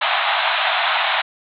pink band-pass noise, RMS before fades -19 dBFS, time 0.01-1.22 s, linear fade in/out 10 ms, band 640 to 3900 Hz, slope 96 dB/octave, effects none

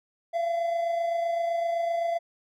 triangle tone pair together, 677.2 / 705 Hz, E5 / F5, +46 / +16 cents, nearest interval minor second, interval 70 cents, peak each -23 / -34 dBFS, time 0.33-2.19 s, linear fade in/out 20 ms, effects none

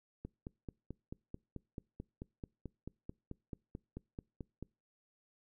click train, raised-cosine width 3 ms, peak -30 dBFS, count 21, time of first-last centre 0.25-4.626 s, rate 4.57 Hz, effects noise-tail reverb RT60 0.3 s tail -26 dB re dry

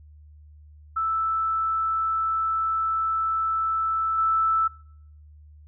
sine tone with level steps, 1318.5 Hz, E6, in tune, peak -22 / -19 dBFS, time 0.96-4.68 s, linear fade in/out 10 ms, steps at 4.18 s, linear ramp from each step 5 ms, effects noise-tail reverb RT60 0.7 s tail -25 dB re dry + added 75 Hz sine -46 dBFS peak until 5.67 s

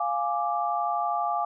sine chord, D diminished, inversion first, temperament equal, 698.5 / 830.6 / 1174.7 Hz, F5 / Ab5 / D6, 0 / 0 / 0 cents, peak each -28 / -29 / -29 dBFS, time 0-1.45 s, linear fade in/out 5 ms, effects none

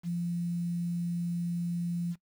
sine tone with quantisation, 172.6 Hz, F3, 20 cents flat, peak -29 dBFS, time 0.03-2.16 s, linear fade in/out 50 ms, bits 9, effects noise-tail reverb RT60 0.1 s tail -20 dB re dry

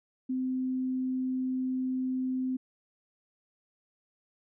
sine tone, 257.8 Hz, C4, 26 cents flat, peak -28 dBFS, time 0.29-2.57 s, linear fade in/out 10 ms, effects none

